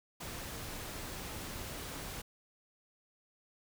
pink noise, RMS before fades -43 dBFS, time 0.2-2.22 s, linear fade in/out 10 ms, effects none

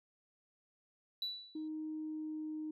sine tone with exponential decay, 3951 Hz, B7, in tune, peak -32 dBFS, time 1.22-1.68 s, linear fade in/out 2 ms, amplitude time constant 100 ms
sine tone with pitch glide, 311.1 to 309.3 Hz, D#4 to D#4, 0 to -10 cents, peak -38 dBFS, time 1.55-2.71 s, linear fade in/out 5 ms, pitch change -10 cents, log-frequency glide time 1.87-2.53 s
effects tanh soft clip ceiling -33 dBFS

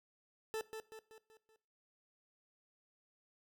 40% pulse tone with echo, 440 Hz, A4, in tune, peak -36 dBFS, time 0.54-0.61 s, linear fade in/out 0 ms, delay 190 ms, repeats 5, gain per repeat -6 dB, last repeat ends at 1.56 s, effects noise-tail reverb RT60 0.4 s tail -18 dB re dry

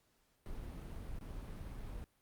brown noise with dropouts, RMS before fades -45 dBFS, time 0.46-2.04 s, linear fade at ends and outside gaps 0 ms, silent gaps 1.188-1.211 s, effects pink hiss -75 dBFS RMS until 2.21 s + Opus 48 kbps

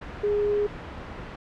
sine tone in noise, 413.4 Hz, G#4, 8 cents flat, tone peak -21 dBFS, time 0.23-0.67 s, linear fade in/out 10 ms, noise pink, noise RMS -37 dBFS, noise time 0.01-1.36 s, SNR +13 dB, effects low-pass 2000 Hz 12 dB/octave

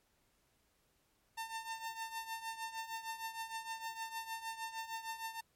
sawtooth tone with tremolo, 901 Hz, A5, 41 cents sharp, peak -34 dBFS, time 1.37-5.41 s, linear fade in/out 10 ms, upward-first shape triangle, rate 6.5 Hz, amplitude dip 80%, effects pink hiss -75 dBFS RMS until 5.55 s + MP3 64 kbps

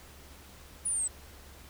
sine linear sweep, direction down, 9870 to 7900 Hz, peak -28 dBFS, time 0.85-1.08 s, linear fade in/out 10 ms, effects added 70 Hz sine -53 dBFS peak until 1.69 s + pink hiss -53 dBFS RMS until 1.69 s

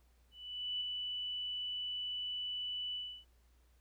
sine tone with ADSR envelope, 2974 Hz, F#7, 8 cents sharp, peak -34 dBFS, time 0.31-3.25 s, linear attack 500 ms, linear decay 8 ms, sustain -3 dB, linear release 310 ms, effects added 60 Hz sine -65 dBFS peak until 3.8 s + pink hiss -75 dBFS RMS until 3.8 s

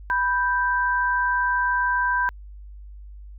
sine tone pair together, 987 / 1566.8 Hz, B5 / G6, -1 / -1 cents, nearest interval minor sixth, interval 800 cents, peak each -22 dBFS, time 0.1-2.29 s, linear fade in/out 0 ms, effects added 50 Hz sine -38 dBFS peak until 3.38 s

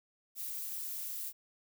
violet noise, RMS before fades -40 dBFS, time 0.35-1.33 s, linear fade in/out 50 ms, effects none

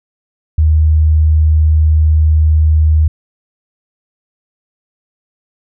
sine tone, 77.78 Hz, D#2, in tune, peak -6 dBFS, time 0.58-3.08 s, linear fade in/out 5 ms, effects none

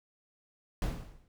brown noise with exponential decay, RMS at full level -27 dBFS, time 0.82-1.28 s, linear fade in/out 1 ms, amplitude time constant 100 ms, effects none

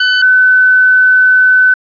sawtooth / sine tone pair in turn, 1504 / 1510.2 Hz, F#6 / F#6, +28 / +35 cents, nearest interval unison, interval 7 cents, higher second, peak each -4 dBFS, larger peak neither, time 0-0.22 / 0.22-1.74 s, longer second, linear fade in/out 5 ms, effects resampled to 11025 Hz + 7-bit

